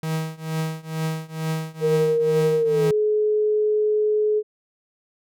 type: tone with tremolo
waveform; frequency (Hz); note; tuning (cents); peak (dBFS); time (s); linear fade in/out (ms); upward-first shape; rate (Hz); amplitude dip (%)
45% pulse; 159.2; D#3; +40; -21; 0.03-2.91; 2; triangle; 2.2; 95
type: tone with pitch glide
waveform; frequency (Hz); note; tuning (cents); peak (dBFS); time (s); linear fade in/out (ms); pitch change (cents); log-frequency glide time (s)
sine; 466.2 to 425; A#4 to G#4; 0 to +40; -17; 1.8-4.43; 50; -160; 2.59-2.89
effects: none